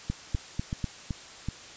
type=two click trains; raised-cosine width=5 ms; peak=-16 / -18 dBFS; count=4 / 4; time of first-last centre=0.1-0.843 / 0.35-1.486 s; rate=4.04 / 2.64 Hz; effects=white hiss -46 dBFS RMS until 1.76 s + resampled to 16000 Hz